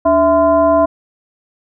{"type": "tone with frequency modulation", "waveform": "sine", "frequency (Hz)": 659.3, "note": "E5", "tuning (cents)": 0, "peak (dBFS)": -8, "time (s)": [0.05, 0.86], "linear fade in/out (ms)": 10, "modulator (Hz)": 368, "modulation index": 0.87, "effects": []}